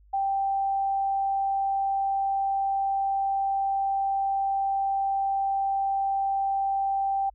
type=tone; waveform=sine; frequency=784 Hz; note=G5; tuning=in tune; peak=-23 dBFS; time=0.13-7.3 s; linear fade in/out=10 ms; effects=added 50 Hz sine -53 dBFS peak until 7.34 s